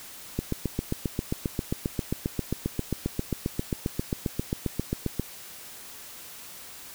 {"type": "click train", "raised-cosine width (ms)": 3, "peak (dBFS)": -13, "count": 37, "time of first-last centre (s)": [0.39, 5.196], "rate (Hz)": 7.49, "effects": ["white hiss -44 dBFS RMS until 6.94 s"]}